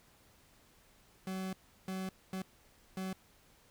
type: tone bursts at uneven times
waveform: 40% pulse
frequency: 188.5 Hz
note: F#3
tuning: 32 cents sharp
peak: -36 dBFS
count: 4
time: 1.27-1.53 / 1.88-2.09 / 2.33-2.42 / 2.97-3.13 s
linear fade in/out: 2 ms
effects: pink hiss -65 dBFS RMS until 3.7 s